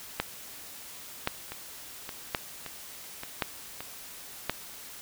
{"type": "two click trains", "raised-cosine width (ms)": 0.3, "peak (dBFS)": [-10, -21], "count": [5, 5], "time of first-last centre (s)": [[0.2, 4.496], [1.52, 3.806]], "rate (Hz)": [0.931, 1.75], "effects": ["white hiss -45 dBFS RMS until 5.01 s"]}